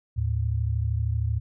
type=tone pair together; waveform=sine; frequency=77 / 110 Hz; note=D#2 / A2; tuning=-17 / 0 cents; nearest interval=tritone; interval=617 cents; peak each=-26 / -25 dBFS; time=0.16-1.4 s; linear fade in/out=20 ms; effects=none